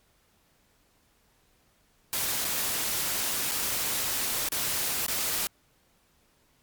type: noise with dropouts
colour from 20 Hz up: white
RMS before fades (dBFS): -29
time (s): 2.13-5.47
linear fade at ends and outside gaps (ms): 0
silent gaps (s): 2.446-2.45 / 3.513-3.518 / 4.487-4.52 / 5.064-5.082
effects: pink hiss -66 dBFS RMS until 6.62 s + MP3 96 kbps